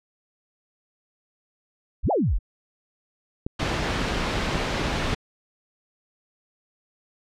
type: exponential two-way sweep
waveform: sine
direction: up then down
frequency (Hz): 30.05 to 880 to 30.05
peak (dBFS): -19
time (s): 2.03-2.39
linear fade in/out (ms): 20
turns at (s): 2.11
type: clicks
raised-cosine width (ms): 3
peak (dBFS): -15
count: 5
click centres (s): 3.465 / 3.629 / 4.556 / 4.814 / 5.132
type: noise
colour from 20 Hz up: pink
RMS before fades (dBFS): -25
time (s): 3.59-5.15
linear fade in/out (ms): 10
effects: low-pass 4000 Hz 12 dB/octave